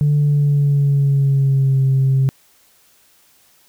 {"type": "tone with pitch glide", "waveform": "sine", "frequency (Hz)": [146.83, 133.87], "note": ["D3", "C3"], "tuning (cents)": [0, 40], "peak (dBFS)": -10, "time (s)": [0.01, 2.29], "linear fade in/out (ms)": 0, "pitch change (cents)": -160, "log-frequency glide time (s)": [0.16, 1.82], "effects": ["tanh soft clip ceiling -9 dBFS", "white hiss -54 dBFS RMS until 3.68 s"]}